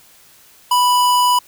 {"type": "tone", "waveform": "square", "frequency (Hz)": 987.8, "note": "B5", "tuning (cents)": 0, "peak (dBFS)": -12, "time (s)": [0.71, 1.39], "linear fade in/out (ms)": 5, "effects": ["white hiss -48 dBFS RMS until 1.47 s"]}